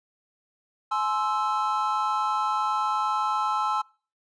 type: chord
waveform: triangle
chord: Ab augmented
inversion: none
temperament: equal with one note detuned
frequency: 848.1 / 1046.5 / 1318.5 Hz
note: Ab5 / C6 / E6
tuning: +36 / 0 / 0 cents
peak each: -26 / -27 / -25 dBFS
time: 0.91-3.82 s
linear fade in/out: 10 ms
effects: noise-tail reverb RT60 0.4 s tail -25 dB re dry + resampled to 22050 Hz